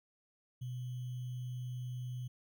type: tone with sample-and-hold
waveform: sine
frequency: 124.9 Hz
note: B2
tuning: 20 cents sharp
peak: -38 dBFS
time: 0.61-2.28 s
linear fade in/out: 10 ms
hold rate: 3150 Hz
effects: none